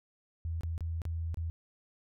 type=tone with dropouts; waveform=sine; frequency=82.41 Hz; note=E2; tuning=in tune; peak=-32 dBFS; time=0.45-1.5 s; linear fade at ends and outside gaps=0 ms; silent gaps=0.609-0.634 / 0.779-0.807 / 1.018-1.053 / 1.344-1.372 s; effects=none